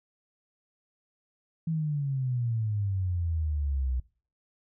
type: exponential sweep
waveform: sine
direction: down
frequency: 164.81 to 61.74 Hz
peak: -26 dBFS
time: 1.67-4 s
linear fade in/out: 5 ms
effects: noise-tail reverb RT60 0.4 s tail -21 dB re dry